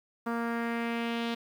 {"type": "tone with low-pass filter sweep", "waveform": "sawtooth", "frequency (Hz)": 233.1, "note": "A#3", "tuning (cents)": 0, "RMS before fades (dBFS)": -32, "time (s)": [0.26, 1.35], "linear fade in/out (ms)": 10, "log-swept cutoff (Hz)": [1300, 3700], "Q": 2.2, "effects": ["9-bit"]}